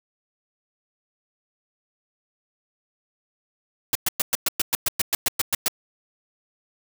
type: noise bursts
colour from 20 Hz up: white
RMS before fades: -21 dBFS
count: 14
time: 3.93-5.682 s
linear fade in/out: 2 ms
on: 23 ms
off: 110 ms
effects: none